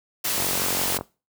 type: noise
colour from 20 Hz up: white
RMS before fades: -25 dBFS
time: 0.24-0.98 s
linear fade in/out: 10 ms
type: click train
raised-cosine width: 1 ms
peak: -15 dBFS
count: 30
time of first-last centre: 0.38-1.01 s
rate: 46 Hz
effects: noise-tail reverb RT60 0.3 s tail -21 dB re dry + high-pass 60 Hz 12 dB/octave